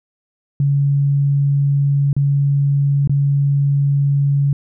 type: tone with dropouts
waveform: sine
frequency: 140.9 Hz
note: C#3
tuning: 29 cents sharp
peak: -12 dBFS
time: 0.6-4.53 s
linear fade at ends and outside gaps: 2 ms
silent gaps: 2.13-2.165 / 3.075-3.095 s
effects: none